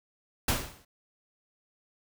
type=noise with exponential decay; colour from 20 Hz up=pink; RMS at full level=-23 dBFS; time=0.48-0.85 s; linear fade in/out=5 ms; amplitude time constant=79 ms; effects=none